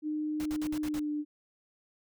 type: tone with pitch glide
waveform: sine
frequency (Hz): 304.5 to 298.1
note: D#4 to D4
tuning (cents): -37 to +26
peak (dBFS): -30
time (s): 0.02-1.25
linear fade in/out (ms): 50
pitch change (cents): -37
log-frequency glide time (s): 0.79-1.1
type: noise bursts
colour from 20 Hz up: pink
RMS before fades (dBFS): -43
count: 6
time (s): 0.4-0.994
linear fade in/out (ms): 0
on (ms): 54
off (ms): 54
effects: none